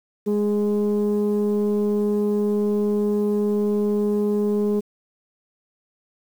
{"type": "tone pair together", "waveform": "sine", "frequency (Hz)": [207.7, 414.9], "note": ["G#3", "G#4"], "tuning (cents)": [0, -2], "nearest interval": "octave", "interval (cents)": 1198, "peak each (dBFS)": -19, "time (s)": [0.26, 4.81], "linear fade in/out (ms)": 20, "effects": ["tanh soft clip ceiling -15 dBFS", "8-bit"]}